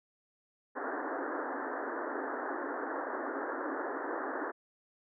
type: band-pass noise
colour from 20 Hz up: pink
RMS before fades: -37 dBFS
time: 0.75-4.52 s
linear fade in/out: 20 ms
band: 260 to 1800 Hz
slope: 96 dB/octave
effects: none